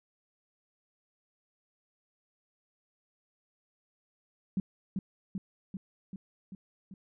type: tone with echo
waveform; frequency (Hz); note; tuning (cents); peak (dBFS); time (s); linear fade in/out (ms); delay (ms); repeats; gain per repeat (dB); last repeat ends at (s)
sine; 191.3; G3; -42; -26; 4.57-4.6; 2; 390; 6; -3; 6.94
effects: none